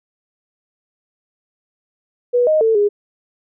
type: tone with pitch steps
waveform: sine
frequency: 488.2 / 621 / 446.7 / 411.2 Hz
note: B4 / D#5 / A4 / G#4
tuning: -20 / -3 / +26 / -17 cents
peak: -11 dBFS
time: 2.33-2.89 s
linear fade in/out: 20 ms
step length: 140 ms
effects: none